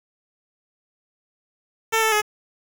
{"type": "tone with pitch steps", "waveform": "10% pulse", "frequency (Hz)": [446.8, 440.8, 422.8], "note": ["A4", "A4", "G#4"], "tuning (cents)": [27, 3, 31], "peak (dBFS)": -9, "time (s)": [1.92, 2.22], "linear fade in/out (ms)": 20, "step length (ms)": 100, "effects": ["7-bit"]}